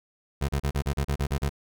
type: tone bursts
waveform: 25% pulse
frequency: 70.7 Hz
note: C#2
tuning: 35 cents sharp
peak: -20 dBFS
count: 10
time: 0.41-1.494 s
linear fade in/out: 10 ms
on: 76 ms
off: 36 ms
effects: none